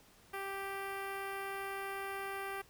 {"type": "tone with notch filter", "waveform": "10% pulse", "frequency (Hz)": 392, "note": "G4", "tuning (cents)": 0, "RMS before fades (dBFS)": -41, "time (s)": [0.33, 2.62], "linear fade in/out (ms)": 10, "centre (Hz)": 6100, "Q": 0.8, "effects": ["pink hiss -63 dBFS RMS until 2.69 s"]}